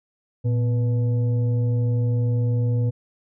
sine tone with frequency modulation, 116.54 Hz, A#2, in tune, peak -18 dBFS, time 0.44-2.91 s, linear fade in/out 20 ms, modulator 371 Hz, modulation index 0.38, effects none

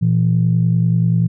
sine tone pair together, 117.77 / 168.1 Hz, A#2 / E3, +18 / +34 cents, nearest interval tritone, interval 616 cents, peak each -14 dBFS, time 0.01-1.28 s, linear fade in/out 20 ms, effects tanh soft clip ceiling -4 dBFS

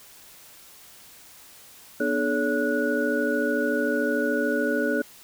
sine tone cluster, 246.3 / 299.8 / 428.2 / 565 / 1466 Hz, B3 / D4 / A4 / C#5 / F#6, -5 / +36 / -47 / +33 / -16 cents, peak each -28 dBFS, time 2-5.02 s, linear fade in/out 5 ms, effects white hiss -49 dBFS RMS until 5.23 s

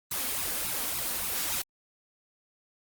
white noise with flanger, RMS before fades -31 dBFS, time 0.11-1.62 s, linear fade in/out 5 ms, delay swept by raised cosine 0.77 to 4.17 ms, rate 3.5 Hz, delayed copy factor +1, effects Opus 24 kbps

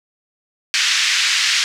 pink band-pass noise, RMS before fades -17 dBFS, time 0.74-1.64 s, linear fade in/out 0 ms, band 1800 to 6300 Hz, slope 24 dB/octave, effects none

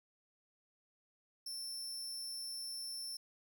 sawtooth tone, 5370 Hz, E8, 31 cents sharp, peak -39 dBFS, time 1.46-3.17 s, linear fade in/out 5 ms, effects none

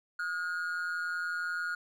triangle tone with amplitude modulation, 1437 Hz, F6, 49 cents sharp, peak -27 dBFS, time 0.19-1.75 s, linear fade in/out 5 ms, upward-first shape sine, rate 171 Hz, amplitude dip 65%, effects none

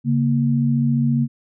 sine tone pair together, 138.9 / 233.6 Hz, C#3 / A#3, +4 / +4 cents, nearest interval major sixth, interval 900 cents, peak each -18 dBFS, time 0.04-1.28 s, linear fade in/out 50 ms, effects none

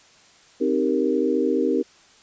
sine chord, C minor seventh, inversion none, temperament equal, 261.6 / 311.1 / 392 / 466.2 Hz, C4 / Eb4 / G4 / Bb4, 0 / 0 / 0 / 0 cents, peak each -24 dBFS, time 0.6-1.83 s, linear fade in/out 20 ms, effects white hiss -53 dBFS RMS until 2.22 s + resampled to 16000 Hz

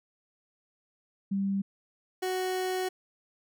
sine / 30% pulse tone pair in turn, 196.5 / 370.9 Hz, G3 / F#4, +4 / +4 cents, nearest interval major seventh, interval 1100 cents, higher second, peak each -26 dBFS, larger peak neither, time 1.31-1.62 / 2.22-2.89 s, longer second, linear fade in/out 10 ms, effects none

